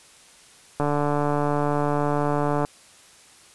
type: click train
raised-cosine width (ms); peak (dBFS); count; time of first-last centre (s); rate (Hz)
1; -10; 271; 0.8-2.649; 146
effects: white hiss -51 dBFS RMS until 3.54 s + resampled to 24000 Hz